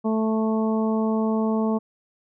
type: harmonic tone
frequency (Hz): 220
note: A3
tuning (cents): 0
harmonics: 1 / 2 / 3 / 4 / 5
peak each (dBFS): -21 / -27 / -31 / -33 / -35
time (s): 0.04-1.79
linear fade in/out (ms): 20
effects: none